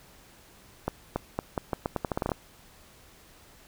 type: accelerating click train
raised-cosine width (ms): 1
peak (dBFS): -13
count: 14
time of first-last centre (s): 0.88-2.318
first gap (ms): 280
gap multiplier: 0.82
effects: pink hiss -55 dBFS RMS until 3.67 s